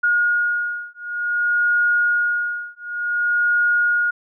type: beating tone pair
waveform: sine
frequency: 1435 / 1435.55 Hz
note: F6 / F6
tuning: +47 / +47 cents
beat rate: 0.55 Hz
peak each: -20 dBFS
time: 0.03-4.11 s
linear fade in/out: 10 ms
effects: none